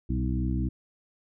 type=harmonic tone with a mistuned harmonic; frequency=63.9 Hz; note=C2; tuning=40 cents flat; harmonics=1 / 2 / 3 / 4 / 5; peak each=-28 / -31 / -33 / -34 / -35 dBFS; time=0.09-0.69 s; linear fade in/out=10 ms; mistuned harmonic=2; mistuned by=-66 cents; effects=none